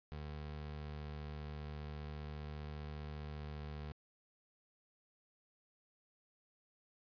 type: tone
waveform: 25% pulse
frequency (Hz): 74.9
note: D2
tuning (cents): +35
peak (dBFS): -40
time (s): 0.12-3.92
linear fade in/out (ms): 0
effects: resampled to 11025 Hz